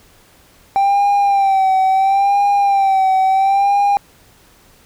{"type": "tone with vibrato", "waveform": "triangle", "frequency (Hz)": 784, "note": "G5", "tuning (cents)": 0, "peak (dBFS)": -8, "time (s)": [0.76, 3.97], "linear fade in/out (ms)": 0, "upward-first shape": "sine", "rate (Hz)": 0.73, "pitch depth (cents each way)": 54, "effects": ["tanh soft clip ceiling -4 dBFS", "pink hiss -49 dBFS RMS until 4.85 s"]}